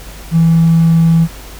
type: tone with hard clipping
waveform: triangle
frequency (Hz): 164.81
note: E3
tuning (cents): 0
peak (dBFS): -6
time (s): 0.31-1.28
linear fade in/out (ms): 50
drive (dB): 3
effects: added 50 Hz sine -31 dBFS peak until 1.59 s + pink hiss -34 dBFS RMS until 1.59 s